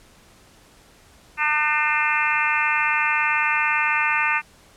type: harmonic tone with a mistuned harmonic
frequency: 301.5 Hz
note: D4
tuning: 46 cents sharp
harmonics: 3 / 4 / 5 / 6 / 7 / 8 / 9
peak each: -26 / -26 / -26 / -26 / -26 / -26 / -26 dBFS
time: 1.37-4.42 s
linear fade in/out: 50 ms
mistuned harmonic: 9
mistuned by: -35 cents
effects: pink hiss -52 dBFS RMS until 4.76 s + low-pass 11000 Hz 12 dB/octave